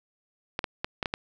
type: clicks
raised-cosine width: 0.3 ms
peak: -12 dBFS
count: 6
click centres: 0.591 / 0.642 / 0.845 / 1.028 / 1.058 / 1.139 s
effects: none